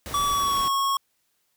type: noise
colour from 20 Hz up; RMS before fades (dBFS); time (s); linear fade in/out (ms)
pink; -36; 0.06-0.68; 0
type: tone with pitch glide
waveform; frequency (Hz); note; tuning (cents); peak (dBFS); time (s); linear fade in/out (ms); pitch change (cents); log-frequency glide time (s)
square; 1146 to 1097.4; D6 to C#6; -43 to -18; -22; 0.14-0.97; 2; -75; 0.27-0.69
effects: white hiss -71 dBFS RMS until 1.56 s